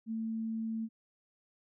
sine tone, 223.6 Hz, A3, 28 cents sharp, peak -33 dBFS, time 0.06-0.89 s, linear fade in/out 50 ms, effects none

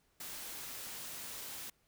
white noise, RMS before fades -45 dBFS, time 0.2-1.7 s, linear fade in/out 5 ms, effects pink hiss -74 dBFS RMS until 1.87 s

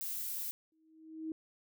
violet noise, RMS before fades -39 dBFS, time 0.01-0.51 s, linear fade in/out 0 ms
sine tone with exponential growth, 317.9 Hz, D#4, 37 cents sharp, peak -34 dBFS, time 0.72-1.32 s, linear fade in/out 2 ms, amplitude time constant 130 ms
effects none

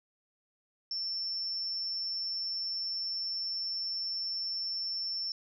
sine tone with amplitude modulation, 5390 Hz, E8, 38 cents sharp, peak -30 dBFS, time 0.91-5.32 s, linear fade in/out 2 ms, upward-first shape sine, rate 180 Hz, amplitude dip 50%, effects none

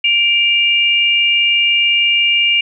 sine tone pair together, 2349 / 2823 Hz, D7 / F7, 0 / +18 cents, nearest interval minor third, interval 318 cents, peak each -14 / -12 dBFS, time 0.04-2.61 s, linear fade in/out 5 ms, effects none

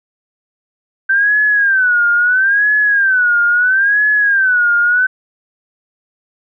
sine tone with vibrato, 1551 Hz, G6, 19 cents flat, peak -9 dBFS, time 1.09-5.07 s, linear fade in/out 10 ms, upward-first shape sine, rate 0.75 Hz, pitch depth 160 cents each way, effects none

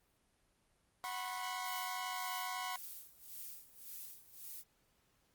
sawtooth chord, F# suspended fourth, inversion none, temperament equal with one note detuned, 740 / 987.8 / 1084 Hz, F#5 / B5 / C#6, 0 / 0 / -39 cents, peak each -40 dBFS, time 1.04-2.76 s, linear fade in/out 0 ms
violet noise with tremolo, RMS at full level -47 dBFS, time 1.62-4.64 s, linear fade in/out 50 ms, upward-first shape sine, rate 1.8 Hz, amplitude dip 85%
effects pink hiss -75 dBFS RMS until 5.34 s + Opus 32 kbps

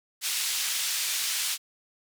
pink band-pass noise, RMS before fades -29 dBFS, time 0.21-1.58 s, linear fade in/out 50 ms, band 3000 to 13000 Hz, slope 12 dB/octave, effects none

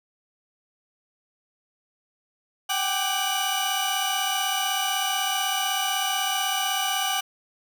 sawtooth tone cluster, 761 / 797 / 1184 / 2944 Hz, F#5 / G5 / D6 / F#7, +48 / +28 / +14 / -9 cents, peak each -25 / -27 / -28 / -24 dBFS, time 2.69-7.21 s, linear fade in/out 10 ms, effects none

